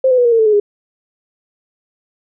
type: tone with pitch steps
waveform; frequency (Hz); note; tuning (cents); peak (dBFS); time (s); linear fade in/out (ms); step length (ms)
sine; 524 / 506.2 / 488.9 / 472.3 / 456.2 / 440.6 / 425.6 / 411.1; C5 / B4 / B4 / A#4 / A#4 / A4 / G#4 / G#4; +2 / +43 / -18 / +23 / -37 / +2 / +42 / -18; -8; 0.04-0.6; 5; 70
effects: none